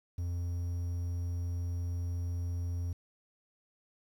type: tone with quantisation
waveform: triangle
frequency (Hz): 87.1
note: F2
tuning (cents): -4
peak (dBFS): -30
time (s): 0.18-2.93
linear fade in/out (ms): 5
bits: 10
effects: none